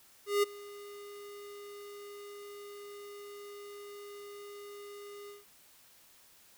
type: tone with ADSR envelope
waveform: square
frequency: 407.9 Hz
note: G#4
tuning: 31 cents flat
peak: -24 dBFS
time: 0.26-5.45 s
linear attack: 170 ms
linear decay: 14 ms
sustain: -22 dB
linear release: 160 ms
effects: white hiss -61 dBFS RMS until 6.57 s